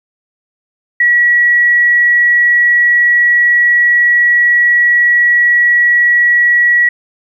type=tone; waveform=sine; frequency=1927 Hz; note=B6; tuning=43 cents flat; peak=-6 dBFS; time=1-6.89 s; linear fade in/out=5 ms; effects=8-bit